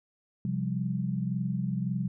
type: chord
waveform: sine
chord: C suspended fourth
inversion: none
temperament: just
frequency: 130.81 / 174.42 / 196.22 Hz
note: C3 / F3 / G3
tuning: 0 / -2 / +2 cents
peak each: -32 dBFS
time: 0.45-2.08 s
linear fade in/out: 2 ms
effects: none